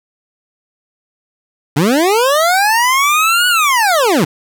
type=linear two-way sweep; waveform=25% pulse; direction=up then down; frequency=130 to 1480 to 130 Hz; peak=-6 dBFS; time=1.76-4.25 s; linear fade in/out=10 ms; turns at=3.48 s; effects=none

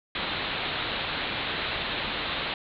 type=low-pass noise; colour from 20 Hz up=white; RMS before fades=-31 dBFS; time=0.15-2.54 s; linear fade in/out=2 ms; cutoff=4100 Hz; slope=96 dB/octave; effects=none

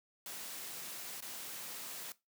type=noise with dropouts; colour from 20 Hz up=white; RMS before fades=-45 dBFS; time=0.26-2.12 s; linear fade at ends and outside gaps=1 ms; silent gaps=1.205-1.224 s; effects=noise-tail reverb RT60 0.2 s tail -18 dB re dry + high-pass 150 Hz 12 dB/octave

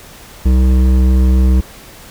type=tone with hard clipping; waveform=triangle; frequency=64 Hz; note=C2; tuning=38 cents flat; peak=-9 dBFS; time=0.45-1.61 s; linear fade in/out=10 ms; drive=15 dB; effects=pink hiss -37 dBFS RMS until 2.1 s

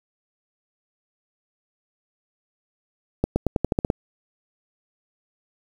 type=accelerating click train; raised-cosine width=2 ms; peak=-6 dBFS; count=9; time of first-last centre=3.24-3.901 s; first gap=120 ms; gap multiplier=0.89; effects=7-bit

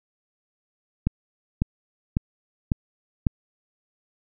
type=click train; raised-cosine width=5 ms; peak=-8 dBFS; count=5; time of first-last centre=1.07-3.268 s; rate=1.82 Hz; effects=none

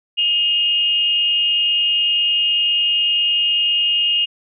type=tone with frequency modulation; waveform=sine; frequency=2845 Hz; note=F7; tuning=31 cents sharp; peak=-14 dBFS; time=0.17-4.26 s; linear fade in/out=20 ms; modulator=322 Hz; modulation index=0.32; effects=none

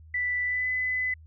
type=tone with pitch glide; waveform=sine; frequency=1978 to 2010 Hz; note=B6 to B6; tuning=+2 to +30 cents; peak=-25 dBFS; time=0.14-1.14 s; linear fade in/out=5 ms; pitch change=+28 cents; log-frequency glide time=0.44-0.68 s; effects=added 79 Hz sine -47 dBFS peak until 1.26 s

